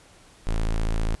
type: tone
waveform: square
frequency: 27.5 Hz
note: A0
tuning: in tune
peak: -22 dBFS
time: 0.47-1.15 s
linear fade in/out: 0 ms
effects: pink hiss -53 dBFS RMS until 1.2 s + resampled to 24000 Hz